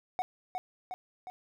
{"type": "tone with echo", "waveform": "triangle", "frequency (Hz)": 740, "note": "F#5", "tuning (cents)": 0, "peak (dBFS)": -26, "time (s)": [0.19, 0.22], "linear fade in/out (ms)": 0, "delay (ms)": 360, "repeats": 3, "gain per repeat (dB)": -4, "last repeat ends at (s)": 1.3, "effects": []}